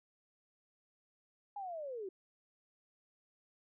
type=linear sweep; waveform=sine; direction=down; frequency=830.6 to 361 Hz; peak=-40 dBFS; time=1.56-2.09 s; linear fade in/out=5 ms; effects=none